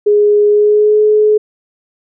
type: tone with pitch glide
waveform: sine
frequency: 415.3 to 425.3 Hz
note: G#4 to G#4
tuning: 0 to +41 cents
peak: -6 dBFS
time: 0.06-1.38 s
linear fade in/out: 10 ms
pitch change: +41 cents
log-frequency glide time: 0.48-1.01 s
effects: none